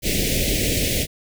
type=band-stop noise; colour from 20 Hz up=pink; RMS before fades=-21 dBFS; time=0.02-1.07 s; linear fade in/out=50 ms; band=610 to 2000 Hz; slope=48 dB/octave; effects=none